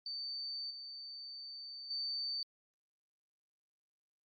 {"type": "tone with level steps", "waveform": "sine", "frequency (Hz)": 4569, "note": "D8", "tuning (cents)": -48, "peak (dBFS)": [-39, -45, -36], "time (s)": [0.06, 2.43], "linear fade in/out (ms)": 2, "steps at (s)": [0.7, 1.9], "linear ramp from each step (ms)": 10, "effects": ["Opus 48 kbps"]}